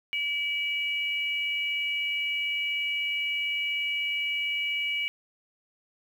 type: tone pair together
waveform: sine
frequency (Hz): 2301 / 2906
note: D7 / F#7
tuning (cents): -36 / -32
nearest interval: major third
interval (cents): 404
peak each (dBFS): -28 / -31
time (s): 0.13-5.08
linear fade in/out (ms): 0
effects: 9-bit